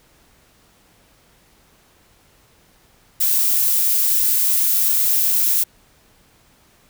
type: noise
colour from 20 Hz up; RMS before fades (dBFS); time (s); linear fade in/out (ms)
violet; -17; 3.2-5.64; 10
effects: pink hiss -55 dBFS RMS until 6.89 s